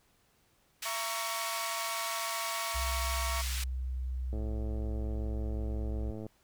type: band-pass noise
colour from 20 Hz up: pink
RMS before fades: -39 dBFS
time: 0.82-3.64 s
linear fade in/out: 5 ms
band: 2200 to 13000 Hz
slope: 12 dB/octave
type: chord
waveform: 30% pulse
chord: A# diminished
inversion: second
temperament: just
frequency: 671.3 / 932.3 / 1118.8 Hz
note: E5 / A#5 / C#6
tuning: +31 / 0 / +16 cents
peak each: -38 / -39 / -35 dBFS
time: 0.85-3.42 s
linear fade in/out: 10 ms
type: tone with pitch glide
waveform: sine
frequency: 64 to 62.43 Hz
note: C2 to B1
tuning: -38 to +19 cents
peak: -32 dBFS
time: 2.74-6.12 s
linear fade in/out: 20 ms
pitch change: -43 cents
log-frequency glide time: 3.54-5.2 s
type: click train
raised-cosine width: 2 ms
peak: -29 dBFS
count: 210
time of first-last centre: 4.33-6.265 s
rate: 108 Hz
effects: pink hiss -69 dBFS RMS until 6.43 s